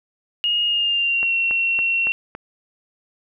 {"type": "tone with pitch glide", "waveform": "sine", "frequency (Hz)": [2862, 2726], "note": ["F7", "F7"], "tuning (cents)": [42, -43], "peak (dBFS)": -17, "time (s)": [0.44, 2.12], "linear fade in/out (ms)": 0, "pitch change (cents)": -85, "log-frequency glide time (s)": [0.65, 1.33]}
{"type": "click train", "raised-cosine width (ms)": 0.5, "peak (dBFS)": -17, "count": 5, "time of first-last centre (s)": [1.23, 2.35], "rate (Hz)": 3.57}
{"effects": []}